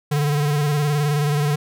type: tone with vibrato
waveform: square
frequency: 146.83 Hz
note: D3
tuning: in tune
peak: -18 dBFS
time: 0.11-1.56 s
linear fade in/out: 10 ms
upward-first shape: square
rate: 19 Hz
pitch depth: 37 cents each way
effects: none